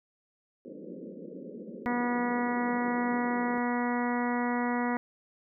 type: band-pass noise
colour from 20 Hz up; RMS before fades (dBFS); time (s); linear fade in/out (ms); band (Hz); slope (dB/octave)
pink; -43; 0.65-3.58; 0; 170 to 550; 96
type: harmonic tone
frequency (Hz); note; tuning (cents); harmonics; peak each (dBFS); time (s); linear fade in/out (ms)
242.7; B3; -30; 1 / 2 / 3 / 4 / 5 / 6 / 7 / 8 / 9; -29 / -36 / -36 / -35 / -41 / -41 / -45 / -38 / -46; 1.86-4.97; 0
effects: none